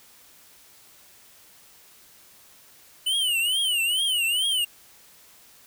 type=tone with vibrato; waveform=square; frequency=2960 Hz; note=F#7; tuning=in tune; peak=-22 dBFS; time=3.06-4.65 s; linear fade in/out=10 ms; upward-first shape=triangle; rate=2.3 Hz; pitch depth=190 cents each way; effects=white hiss -53 dBFS RMS until 5.66 s